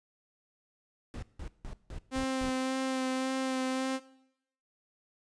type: noise bursts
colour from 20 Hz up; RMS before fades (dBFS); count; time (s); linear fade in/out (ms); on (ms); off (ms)
brown; -40; 6; 1.14-2.494; 0; 84; 170
type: tone with vibrato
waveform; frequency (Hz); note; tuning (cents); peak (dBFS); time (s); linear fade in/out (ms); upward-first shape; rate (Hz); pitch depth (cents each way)
sawtooth; 261.6; C4; 0; -26; 2.11-4; 50; sine; 1.8; 15
effects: noise-tail reverb RT60 0.8 s tail -19 dB re dry + resampled to 22050 Hz